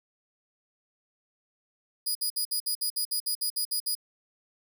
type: tone bursts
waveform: 15% pulse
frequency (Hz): 4923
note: D#8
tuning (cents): -19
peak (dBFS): -20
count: 13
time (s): 2.06-3.952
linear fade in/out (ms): 10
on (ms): 92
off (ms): 58
effects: none